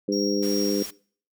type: harmonic tone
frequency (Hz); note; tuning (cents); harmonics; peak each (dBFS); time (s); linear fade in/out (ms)
101.1; G#2; -46; 2 / 3 / 4 / 5; -28 / -26 / -27 / -30; 0.08-0.83; 5
type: tone with tremolo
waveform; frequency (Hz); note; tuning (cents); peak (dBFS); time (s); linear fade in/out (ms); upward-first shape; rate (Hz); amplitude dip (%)
triangle; 5588; F8; 0; -27; 0.12-0.86; 5; sine; 2.6; 40
type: noise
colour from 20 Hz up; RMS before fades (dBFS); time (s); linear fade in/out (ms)
white; -39; 0.42-0.91; 10
effects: noise-tail reverb RT60 0.5 s tail -23 dB re dry